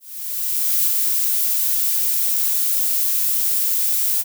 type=noise with ADSR envelope; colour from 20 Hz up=violet; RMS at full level=-17 dBFS; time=0-4.24 s; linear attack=860 ms; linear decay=38 ms; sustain=-2 dB; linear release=39 ms; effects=none